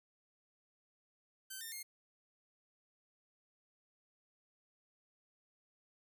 5% pulse tone with pitch steps, 1542 / 1812.7 / 2131 Hz, G6 / A#6 / C7, -29 / -49 / +31 cents, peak -34 dBFS, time 1.5-1.83 s, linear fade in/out 10 ms, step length 110 ms, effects none

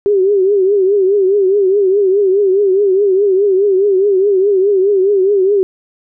sine tone with vibrato, 392 Hz, G4, in tune, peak -8 dBFS, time 0.06-5.63 s, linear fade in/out 0 ms, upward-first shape triangle, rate 4.8 Hz, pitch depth 120 cents each way, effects none

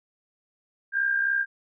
sine tone with amplitude modulation, 1600 Hz, G6, 35 cents sharp, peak -19 dBFS, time 0.92-1.46 s, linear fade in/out 50 ms, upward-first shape sine, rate 63.5 Hz, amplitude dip 55%, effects none

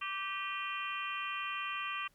harmonic tone with a mistuned harmonic, 389.6 Hz, G4, 11 cents flat, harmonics 3 / 4 / 5 / 6 / 7 / 8, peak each -39 / -46 / -45 / -44 / -42 / -45 dBFS, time 0.01-2.08 s, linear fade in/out 10 ms, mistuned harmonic 6, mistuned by +61 cents, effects pink hiss -71 dBFS RMS until 2.14 s

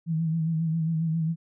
sine tone with vibrato, 162 Hz, E3, 30 cents flat, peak -23 dBFS, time 0.06-1.36 s, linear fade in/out 50 ms, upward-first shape sine, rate 7.4 Hz, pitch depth 48 cents each way, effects none

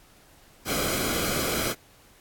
pink noise with comb filter, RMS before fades -27 dBFS, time 0.65-1.75 s, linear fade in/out 50 ms, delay 1.1 ms, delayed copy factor -0.65, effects pink hiss -56 dBFS RMS until 2.2 s + AAC 64 kbps

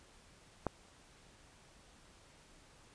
click, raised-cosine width 1 ms, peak -19 dBFS, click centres 0.667 s, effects pink hiss -62 dBFS RMS until 2.94 s + resampled to 22050 Hz

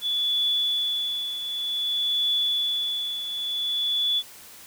sine tone with tremolo, 3439 Hz, A7, 40 cents flat, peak -20 dBFS, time 0.01-4.23 s, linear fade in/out 50 ms, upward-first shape triangle, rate 0.54 Hz, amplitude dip 65%, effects white hiss -46 dBFS RMS until 4.66 s

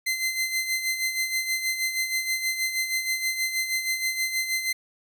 sawtooth tone with tremolo, 2067 Hz, C7, 22 cents flat, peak -19 dBFS, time 0.06-4.73 s, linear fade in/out 10 ms, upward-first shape sine, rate 6.3 Hz, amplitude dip 60%, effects none

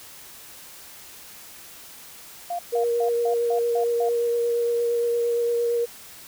sine tone bursts, 698.5 Hz, F5, in tune, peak -25 dBFS, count 7, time 2.5-4.09 s, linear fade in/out 5 ms, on 90 ms, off 160 ms
sine tone with vibrato, 472.3 Hz, A#4, 23 cents sharp, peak -20 dBFS, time 2.72-5.86 s, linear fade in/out 20 ms, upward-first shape triangle, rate 8.7 Hz, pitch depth 15 cents each way
effects white hiss -44 dBFS RMS until 6.27 s

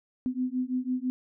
sine beating tone pair, 250.9 / 256.9 Hz, B3 / C4, +28 / -32 cents, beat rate 6 Hz, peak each -30 dBFS, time 0.26-1.1 s, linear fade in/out 0 ms, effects none

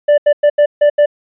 triangle tone bursts at uneven times, 587.3 Hz, D5, in tune, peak -4 dBFS, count 6, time 0.08-0.18 / 0.26-0.33 / 0.43-0.5 / 0.58-0.66 / 0.81-0.9 / 0.98-1.06 s, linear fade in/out 10 ms, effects resampled to 8000 Hz

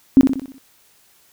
sine tone with echo, 267 Hz, C4, 35 cents sharp, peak -4 dBFS, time 0.17-0.21 s, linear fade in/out 0 ms, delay 62 ms, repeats 6, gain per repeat -6 dB, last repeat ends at 0.582 s, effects white hiss -55 dBFS RMS until 1.32 s

